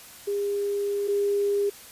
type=tone pair in turn; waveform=sine; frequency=404.7 / 404.7 Hz; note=G#4 / G#4; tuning=-45 / -45 cents; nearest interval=unison; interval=0 cents; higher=neither; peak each=-24 / -21 dBFS; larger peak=second; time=0.27-1.08 / 1.08-1.7 s; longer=first; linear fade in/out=10 ms; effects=white hiss -46 dBFS RMS until 1.91 s + resampled to 32000 Hz